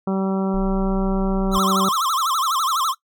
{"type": "harmonic tone", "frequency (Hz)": 192.3, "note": "G3", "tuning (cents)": -33, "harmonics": [1, 2, 3, 4, 5, 6, 7], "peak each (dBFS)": [-20, -26, -30, -32, -34, -36, -37], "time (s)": [0.07, 1.89], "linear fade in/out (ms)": 5}
{"type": "tone", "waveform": "sine", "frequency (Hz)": 30.97, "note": "B0", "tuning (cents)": 6, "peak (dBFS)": -24, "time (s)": [0.54, 1.58], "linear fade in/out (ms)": 0}
{"type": "tone with vibrato", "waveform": "square", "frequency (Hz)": 1179, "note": "D6", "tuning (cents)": 6, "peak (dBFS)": -19, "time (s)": [1.51, 2.95], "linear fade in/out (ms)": 50, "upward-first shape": "sine", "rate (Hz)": 12, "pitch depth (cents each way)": 230}
{"effects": ["noise-tail reverb RT60 0.1 s tail -19 dB re dry"]}